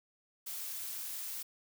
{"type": "noise", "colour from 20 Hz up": "blue", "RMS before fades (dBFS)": -41, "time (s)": [0.46, 1.43], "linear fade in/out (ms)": 10, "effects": []}